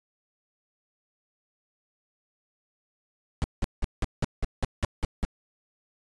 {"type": "noise bursts", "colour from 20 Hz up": "brown", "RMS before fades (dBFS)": -24, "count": 10, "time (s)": [3.42, 5.25], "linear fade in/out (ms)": 0, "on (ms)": 21, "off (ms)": 180, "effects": ["resampled to 22050 Hz"]}